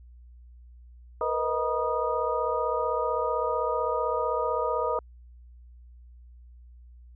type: tone cluster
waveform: sine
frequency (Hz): 465.3 / 501 / 628 / 957 / 1234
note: A#4 / B4 / D#5 / A#5 / D#6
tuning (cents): -3 / +25 / +16 / +45 / -15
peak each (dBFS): -31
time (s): 1.21-4.99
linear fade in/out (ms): 2
effects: added 60 Hz sine -47 dBFS peak until 7.15 s